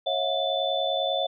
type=tone cluster; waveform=sine; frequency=548 / 650 / 720 / 3519 Hz; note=C#5 / E5 / F#5 / A7; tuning=-20 / -24 / -47 / 0 cents; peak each=-29 dBFS; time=0.06-1.27 s; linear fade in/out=10 ms; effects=none